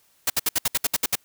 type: noise bursts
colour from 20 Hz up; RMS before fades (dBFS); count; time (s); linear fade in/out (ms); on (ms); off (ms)
white; -21; 10; 0.27-1.155; 5; 30; 65
effects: white hiss -62 dBFS RMS until 1.24 s